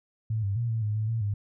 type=tone with pitch steps; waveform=sine; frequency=110.2 / 99.2 / 118 / 112.7 / 105.6 / 108.4 / 113.9 / 102.3 Hz; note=A2 / G2 / A#2 / A2 / G#2 / A2 / A#2 / G#2; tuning=+3 / +21 / +22 / +42 / +29 / -25 / -40 / -26 cents; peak=-25 dBFS; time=0.3-1.34 s; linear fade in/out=5 ms; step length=130 ms; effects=none